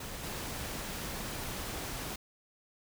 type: noise with level steps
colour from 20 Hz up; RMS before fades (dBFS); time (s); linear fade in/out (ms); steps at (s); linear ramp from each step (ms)
pink; -42 / -39; 0-2.16; 5; 0.23; 10
effects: none